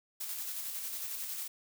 blue noise with tremolo, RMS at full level -38 dBFS, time 0.2-1.48 s, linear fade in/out 10 ms, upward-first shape square, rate 11 Hz, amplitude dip 30%, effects none

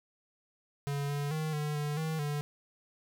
square tone with pitch steps, 142.1 / 143.8 / 156.3 / 149.6 / 147.7 / 158.8 / 146.7 Hz, C#3 / D3 / D#3 / D3 / D3 / D#3 / D3, +43 / -36 / +8 / +32 / +10 / +36 / -2 cents, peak -32 dBFS, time 0.87-2.41 s, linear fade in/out 0 ms, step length 220 ms, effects none

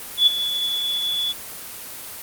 sine tone with ADSR envelope, 3434 Hz, A7, 43 cents flat, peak -8 dBFS, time 0.17-1.33 s, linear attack 97 ms, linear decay 14 ms, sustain -12 dB, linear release 21 ms, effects white hiss -35 dBFS RMS until 2.22 s + Opus 24 kbps

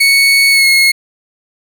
30% pulse tone with pitch glide, 2217 to 2168 Hz, C#7 to C#7, 0 to -39 cents, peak -4 dBFS, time 0-0.92 s, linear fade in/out 10 ms, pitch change -39 cents, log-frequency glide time 0.51-0.66 s, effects none

